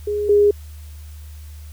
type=tone pair in turn; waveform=sine; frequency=415.3 / 411 Hz; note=G#4 / G#4; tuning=0 / -18 cents; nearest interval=unison; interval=18 cents; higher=first; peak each=-19 / -10 dBFS; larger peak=second; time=0.07-0.29 / 0.29-0.51 s; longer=neither; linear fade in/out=5 ms; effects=added 75 Hz sine -34 dBFS peak until 1.72 s + white hiss -50 dBFS RMS until 1.72 s